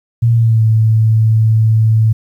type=tone with pitch glide; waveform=sine; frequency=116.54 to 110.64 Hz; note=A#2 to A2; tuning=0 to +10 cents; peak=-7 dBFS; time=0.22-2.13 s; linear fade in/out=10 ms; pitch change=-90 cents; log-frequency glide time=0.32-0.63 s; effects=8-bit